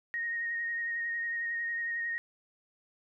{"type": "tone with vibrato", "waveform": "sine", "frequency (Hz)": 1864.7, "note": "A#6", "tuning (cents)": 0, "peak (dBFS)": -31, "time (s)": [0.14, 2.18], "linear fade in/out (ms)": 0, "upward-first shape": "sine", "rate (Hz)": 11, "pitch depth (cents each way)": 18, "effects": []}